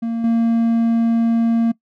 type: tone with level steps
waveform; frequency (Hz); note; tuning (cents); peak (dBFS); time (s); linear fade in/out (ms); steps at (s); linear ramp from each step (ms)
triangle; 230; A#3; -23; -17 / -11; 0.02-1.72; 10; 0.24; 2
effects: noise-tail reverb RT60 0.1 s tail -21 dB re dry